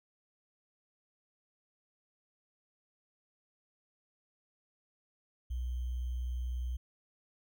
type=tone with sample-and-hold; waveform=sine; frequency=61.8 Hz; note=B1; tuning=2 cents sharp; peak=-33 dBFS; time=5.5-6.77 s; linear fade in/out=10 ms; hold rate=3150 Hz; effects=none